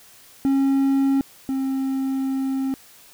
triangle tone pair in turn, 272.4 / 267.3 Hz, C#4 / C4, -30 / +37 cents, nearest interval unison, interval 33 cents, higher first, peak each -14 / -19 dBFS, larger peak first, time 0.45-1.21 / 1.49-2.74 s, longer second, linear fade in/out 0 ms, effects white hiss -49 dBFS RMS until 3.13 s

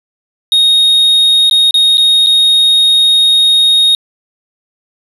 triangle tone with dropouts, 3729 Hz, A#7, in tune, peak -4 dBFS, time 0.52-3.95 s, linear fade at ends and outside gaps 1 ms, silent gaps 1.497-1.511 / 1.709-1.742 / 1.972-1.98 / 2.263-2.269 s, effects resampled to 32000 Hz

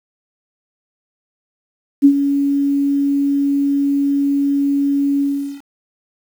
sine tone with ADSR envelope, 280.9 Hz, C#4, 23 cents sharp, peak -3 dBFS, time 2.02-5.62 s, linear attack 30 ms, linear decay 75 ms, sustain -10 dB, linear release 410 ms, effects 7-bit

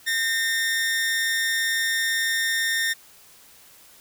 sawtooth tone with amplitude modulation, 1826 Hz, A#6, 36 cents flat, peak -16 dBFS, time 0.06-2.94 s, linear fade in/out 20 ms, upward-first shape sine, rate 240 Hz, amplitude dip 45%, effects white hiss -51 dBFS RMS until 4 s

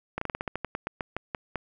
slowing click train, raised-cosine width 0.5 ms, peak -15 dBFS, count 15, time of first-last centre 0.18-1.557 s, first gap 34 ms, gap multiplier 1.15, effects none

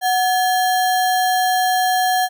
sine tone with sample-and-hold, 740 Hz, F#5, in tune, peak -14 dBFS, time 0.01-2.29 s, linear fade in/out 50 ms, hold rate 2450 Hz, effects none

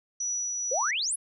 sine tone with tremolo, 5880 Hz, F#8, 12 cents flat, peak -27 dBFS, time 0.2-0.91 s, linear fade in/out 5 ms, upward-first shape triangle, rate 2.2 Hz, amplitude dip 25%
sine exponential sweep, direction up, 466.2 to 11175 Hz, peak -26 dBFS, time 0.71-1.16 s, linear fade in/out 10 ms
effects none

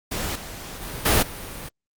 pink noise with level steps, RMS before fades -28 / -37 / -33 / -17 / -35 dBFS, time 0.11-1.69 s, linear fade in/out 10 ms, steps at 0.35 / 0.81 / 1.05 / 1.22 s, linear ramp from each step 10 ms, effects Opus 48 kbps

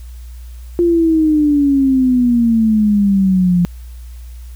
sine exponential sweep, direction down, 349.2 to 173.4 Hz, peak -9 dBFS, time 0.79-3.65 s, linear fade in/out 0 ms, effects added 60 Hz sine -29 dBFS peak until 4.55 s + white hiss -49 dBFS RMS until 4.55 s

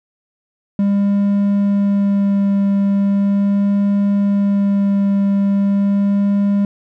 triangle tone with vibrato, 200 Hz, G3, 35 cents sharp, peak -10 dBFS, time 0.79-6.65 s, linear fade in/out 2 ms, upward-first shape sine, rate 0.39 Hz, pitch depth 11 cents each way, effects none

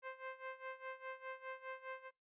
15% pulse tone with tremolo, 523.3 Hz, C5, in tune, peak -37 dBFS, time 0.02-2.11 s, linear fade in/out 50 ms, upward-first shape sine, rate 4.9 Hz, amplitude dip 85%, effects noise-tail reverb RT60 0.2 s tail -22 dB re dry + resampled to 8000 Hz

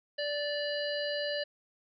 harmonic tone with a mistuned harmonic, 584 Hz, D5, 10 cents flat, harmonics 1 / 3 / 5 / 7 / 8, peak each -33 / -38 / -40 / -41 / -42 dBFS, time 0.18-1.44 s, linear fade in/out 10 ms, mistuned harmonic 8, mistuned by +27 cents, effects none

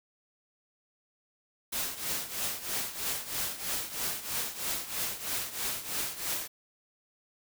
white noise with tremolo, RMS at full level -31 dBFS, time 1.72-6.48 s, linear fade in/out 10 ms, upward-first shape triangle, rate 3.1 Hz, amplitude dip 80%, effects none

